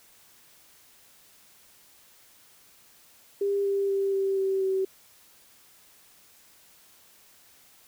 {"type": "tone with pitch steps", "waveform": "sine", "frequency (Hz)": [400, 396.3, 392.7, 389.1, 385.5, 381.9], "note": ["G4", "G4", "G4", "G4", "G4", "G4"], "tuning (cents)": [35, 19, 3, -13, -29, -45], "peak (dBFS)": -23, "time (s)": [3.41, 4.85], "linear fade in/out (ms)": 5, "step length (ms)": 240, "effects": ["white hiss -57 dBFS RMS until 7.87 s"]}